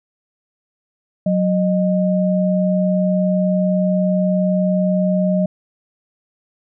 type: tone pair together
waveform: sine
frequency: 184.8 / 616.1 Hz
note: F#3 / D#5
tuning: -2 / -17 cents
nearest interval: octave + major sixth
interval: 2085 cents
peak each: -15 / -19 dBFS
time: 1.26-5.46 s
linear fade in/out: 5 ms
effects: none